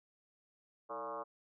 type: tone with frequency modulation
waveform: sine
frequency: 830.6 Hz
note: G#5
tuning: in tune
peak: -39 dBFS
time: 0.89-1.24 s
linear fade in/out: 20 ms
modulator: 127 Hz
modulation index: 3.2
effects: none